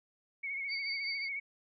sine tone with vibrato, 2205 Hz, C#7, 10 cents flat, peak -35 dBFS, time 0.43-1.4 s, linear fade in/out 10 ms, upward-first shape triangle, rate 14 Hz, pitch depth 58 cents each way
sine tone with tremolo, 4608 Hz, D8, 34 cents flat, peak -35 dBFS, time 0.68-1.29 s, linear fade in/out 50 ms, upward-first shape triangle, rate 5.4 Hz, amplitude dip 75%
effects none

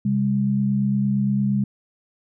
sine tone pair together, 133.67 / 202.4 Hz, C3 / G#3, +37 / -44 cents, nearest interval perfect fifth, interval 719 cents, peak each -23 / -19 dBFS, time 0.05-1.64 s, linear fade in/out 5 ms, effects none

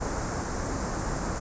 pink band-stop noise, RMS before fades -30 dBFS, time 0-1.4 s, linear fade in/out 20 ms, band 1600 to 6400 Hz, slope 24 dB/octave, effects resampled to 16000 Hz

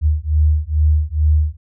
sine beating tone pair, 75.3 / 77.6 Hz, D2 / D#2, +44 / -4 cents, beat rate 2.3 Hz, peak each -15 dBFS, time 0.01-1.57 s, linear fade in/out 50 ms, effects none

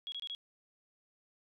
sine tone bursts, 3322 Hz, G#7, in tune, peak -38 dBFS, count 4, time 0.07-0.349 s, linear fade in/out 0 ms, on 51 ms, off 25 ms, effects none

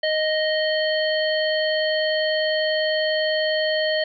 harmonic tone, 622.3 Hz, D#5, in tune, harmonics 1 / 3 / 5 / 7, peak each -21 / -26 / -28 / -29 dBFS, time 0.03-4.04 s, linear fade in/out 5 ms, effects none

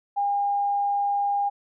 sine tone, 808 Hz, G#5, 48 cents flat, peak -21 dBFS, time 0.16-1.5 s, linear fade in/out 20 ms, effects none

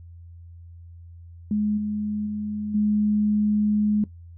sine tone with level steps, 210 Hz, G#3, 19 cents sharp, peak -20 / -24 / -26 / -18 dBFS, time 1.51-4.04 s, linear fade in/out 2 ms, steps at 1.77 / 2.26 / 2.74 s, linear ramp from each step 10 ms, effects noise-tail reverb RT60 0.1 s tail -17 dB re dry + added 85 Hz sine -41 dBFS peak until 4.37 s

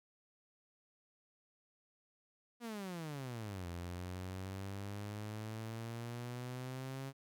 sawtooth exponential two-way sweep, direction down then up, 243.6 to 85.7 to 136.5 Hz, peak -38 dBFS, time 2.6-7.13 s, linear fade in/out 50 ms, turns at 3.68 s, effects none

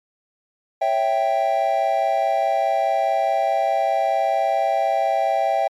triangle chord, C# diminished, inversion none, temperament equal, 554.4 / 659.3 / 784 Hz, C#5 / E5 / G5, 0 / 0 / 0 cents, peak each -24 / -19 / -18 dBFS, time 0.81-5.68 s, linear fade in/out 10 ms, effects MP3 96 kbps

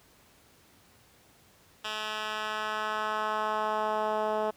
10% pulse tone with band-pass filter sweep, 214.9 Hz, A3, 41 cents flat, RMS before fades -31 dBFS, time 1.84-4.51 s, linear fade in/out 10 ms, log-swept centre 2800 to 600 Hz, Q 1.3, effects pink hiss -60 dBFS RMS until 4.56 s + high-pass 60 Hz 12 dB/octave

